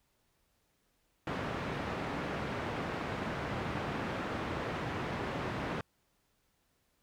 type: band-pass noise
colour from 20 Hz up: pink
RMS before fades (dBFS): -37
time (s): 1.27-5.81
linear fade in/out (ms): 2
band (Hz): 100 to 2000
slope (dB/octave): 12
effects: pink hiss -75 dBFS RMS until 7.02 s